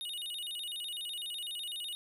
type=tone with vibrato; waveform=square; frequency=3280 Hz; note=G#7; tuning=22 cents flat; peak=-38 dBFS; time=0.01-1.95 s; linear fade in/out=0 ms; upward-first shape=square; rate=12 Hz; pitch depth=210 cents each way; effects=none